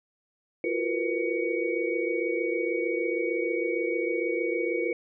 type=tone cluster; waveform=sine; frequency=342.3 / 368.8 / 463.2 / 498.7 / 2247 Hz; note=F4 / F#4 / A#4 / B4 / C#7; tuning=-35 / -6 / -11 / +17 / +23 cents; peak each=-30 / -34 / -31 / -32 / -33 dBFS; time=0.64-4.93 s; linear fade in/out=2 ms; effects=none